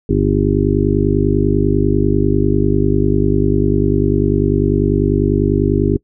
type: harmonic tone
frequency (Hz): 50.1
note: G1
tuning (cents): +38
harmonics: 1 / 2 / 3 / 5 / 6 / 7 / 8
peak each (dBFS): -19 / -19 / -19 / -19 / -19 / -19 / -19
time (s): 0.09-5.97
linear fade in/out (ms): 5
effects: noise-tail reverb RT60 0.1 s tail -22 dB re dry